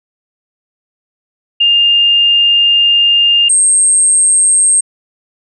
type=tone pair in turn; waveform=sine; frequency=2811 / 8453 Hz; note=F7 / C9; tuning=+11 / +17 cents; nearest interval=octave + perfect fifth; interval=1906 cents; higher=second; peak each=-6 dBFS; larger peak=neither; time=1.6-3.49 / 3.49-4.81 s; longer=first; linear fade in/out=10 ms; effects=none